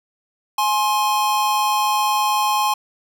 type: tone pair together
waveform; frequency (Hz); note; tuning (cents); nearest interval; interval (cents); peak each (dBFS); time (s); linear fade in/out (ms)
square; 839.7 / 1058; G#5 / C6; +19 / +19; major third; 400; -20; 0.58-2.74; 5
effects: none